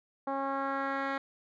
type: tone with low-pass filter sweep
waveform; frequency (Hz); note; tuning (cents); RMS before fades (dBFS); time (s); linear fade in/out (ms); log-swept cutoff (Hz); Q
10% pulse; 273.1; C#4; -26; -33; 0.27-1.18; 5; 920 to 2400; 1.6
effects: none